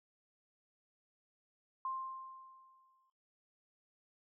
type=tone with exponential decay; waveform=sine; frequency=1053 Hz; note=C6; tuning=11 cents sharp; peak=-35 dBFS; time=1.85-3.1 s; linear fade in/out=2 ms; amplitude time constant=270 ms; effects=noise-tail reverb RT60 0.5 s tail -19 dB re dry